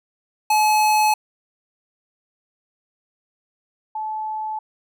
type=tone pair in turn; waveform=square / sine; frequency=855 / 865.9 Hz; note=A5 / A5; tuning=-50 / -28 cents; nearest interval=unison; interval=22 cents; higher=second; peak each=-15 / -24 dBFS; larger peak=first; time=0.5-1.14 / 3.95-4.59 s; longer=neither; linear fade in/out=5 ms; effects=none